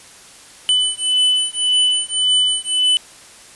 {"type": "beating tone pair", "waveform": "square", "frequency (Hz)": [2999, 3000.8], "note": ["F#7", "F#7"], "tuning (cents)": [23, 24], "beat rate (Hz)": 1.8, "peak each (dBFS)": -18, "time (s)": [0.69, 2.97], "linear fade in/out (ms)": 0, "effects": ["white hiss -42 dBFS RMS until 3.55 s", "resampled to 24000 Hz"]}